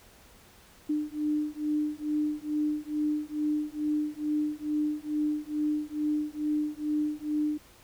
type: beating tone pair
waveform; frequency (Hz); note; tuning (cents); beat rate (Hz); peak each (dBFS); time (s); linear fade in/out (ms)
sine; 299.7 / 302; D4 / D4; +35 / +48; 2.3; -30; 0.89-7.58; 10
effects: pink hiss -56 dBFS RMS until 7.83 s